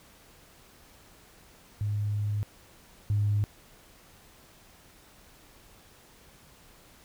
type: tone pair in turn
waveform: sine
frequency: 103.83 / 103.29 Hz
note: G#2 / G#2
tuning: 0 / -9 cents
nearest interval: unison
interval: 9 cents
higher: first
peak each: -26 / -22 dBFS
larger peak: second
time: 1.81-2.43 / 3.1-3.44 s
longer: first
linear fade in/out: 0 ms
effects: tanh soft clip ceiling -18 dBFS + pink hiss -56 dBFS RMS until 7.04 s

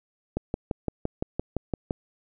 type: click train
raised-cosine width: 2 ms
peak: -13 dBFS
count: 10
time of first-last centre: 0.37-1.908 s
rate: 5.85 Hz
effects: none

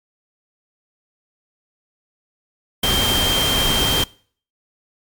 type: tone in noise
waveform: sine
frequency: 3164 Hz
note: G7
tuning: 15 cents sharp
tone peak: -18 dBFS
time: 2.83-4.04 s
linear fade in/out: 5 ms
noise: pink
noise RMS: -20 dBFS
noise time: 2.83-4.04 s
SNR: -1 dB
effects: noise-tail reverb RT60 0.5 s tail -24 dB re dry + MP3 96 kbps

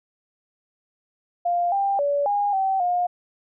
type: tone with pitch steps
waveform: sine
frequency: 699 / 793 / 572 / 816 / 770 / 712 Hz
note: F5 / G5 / D5 / G#5 / G5 / F5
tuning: +1 / +20 / -46 / -31 / -31 / +33 cents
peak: -19 dBFS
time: 1.45-3.07 s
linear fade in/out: 10 ms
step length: 270 ms
effects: none

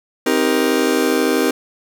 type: chord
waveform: 40% pulse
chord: C minor seventh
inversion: none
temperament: just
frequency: 261.6 / 314 / 392.4 / 470.9 Hz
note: C4 / Eb4 / G4 / Bb4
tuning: 0 / +16 / +2 / +18 cents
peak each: -19 dBFS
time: 0.26-1.51 s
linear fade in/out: 5 ms
effects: none

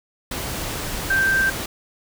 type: tone in noise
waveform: sine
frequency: 1568 Hz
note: G6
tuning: in tune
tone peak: -16 dBFS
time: 1.1-1.5 s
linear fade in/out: 5 ms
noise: pink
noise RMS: -28 dBFS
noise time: 0.31-1.66 s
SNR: +9 dB
effects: none

